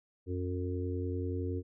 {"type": "harmonic tone", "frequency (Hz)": 90.6, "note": "F#2", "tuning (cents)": -36, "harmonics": [1, 3, 4, 5], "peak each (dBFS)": [-34, -39, -40, -41], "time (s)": [0.26, 1.63], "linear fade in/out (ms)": 50, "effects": []}